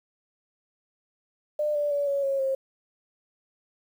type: tone with pitch steps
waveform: sine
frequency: 599 / 585.7 / 572.6 / 559.9 / 547.4 / 535.2 Hz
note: D5 / D5 / D5 / C#5 / C#5 / C5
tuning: +34 / -5 / -44 / +17 / -22 / +39 cents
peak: -23 dBFS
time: 1.59-2.55 s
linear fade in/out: 5 ms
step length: 160 ms
effects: 9-bit